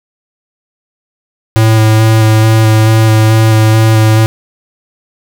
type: tone with vibrato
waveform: square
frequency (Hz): 110.2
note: A2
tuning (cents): +3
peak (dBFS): -5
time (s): 1.56-4.26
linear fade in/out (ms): 0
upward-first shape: square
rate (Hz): 2.3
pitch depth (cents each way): 12
effects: none